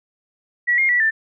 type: tone with pitch steps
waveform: sine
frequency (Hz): 1934 / 2130 / 1951 / 1778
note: B6 / C7 / B6 / A6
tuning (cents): -37 / +30 / -22 / +18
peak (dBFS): -14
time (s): 0.67-1.11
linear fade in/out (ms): 20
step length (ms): 110
effects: none